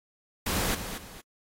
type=noise with echo; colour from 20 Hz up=pink; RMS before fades=-29 dBFS; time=0.46-0.75 s; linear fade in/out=5 ms; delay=230 ms; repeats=2; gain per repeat=-9 dB; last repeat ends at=1.21 s; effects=AAC 48 kbps